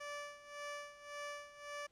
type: tone with tremolo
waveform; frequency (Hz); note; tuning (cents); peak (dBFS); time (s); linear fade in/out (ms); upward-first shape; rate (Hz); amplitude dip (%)
15% pulse; 582; D5; -16; -36; 0-1.87; 10; sine; 1.8; 80
effects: pink hiss -75 dBFS RMS until 1.91 s + low-pass 8000 Hz 12 dB/octave